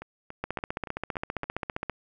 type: two click trains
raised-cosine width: 0.5 ms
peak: -15 / -24 dBFS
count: 23 / 6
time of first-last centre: 0.44-1.897 / 0.02-1.44 s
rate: 15.1 / 3.52 Hz
effects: none